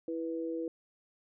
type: tone pair together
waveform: sine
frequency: 329.6 / 490.4 Hz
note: E4 / B4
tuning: 0 / -12 cents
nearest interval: perfect fifth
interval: 688 cents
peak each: -35 / -37 dBFS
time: 0.08-0.68 s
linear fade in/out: 2 ms
effects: none